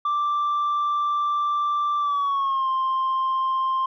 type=tone with pitch glide; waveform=sine; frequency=1174.7 to 1052.6 Hz; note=D6 to C6; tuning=0 to +10 cents; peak=-18 dBFS; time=0.05-3.86 s; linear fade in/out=5 ms; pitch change=-190 cents; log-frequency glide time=1.99-2.69 s; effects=tanh soft clip ceiling -19 dBFS